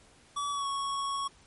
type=tone with pitch glide; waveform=square; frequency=1145 to 1108.6 Hz; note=D6 to C#6; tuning=-44 to 0 cents; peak=-31 dBFS; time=0.36-1.28 s; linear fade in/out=10 ms; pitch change=-56 cents; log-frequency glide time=0.51-0.67 s; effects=pink hiss -59 dBFS RMS until 1.46 s + MP3 48 kbps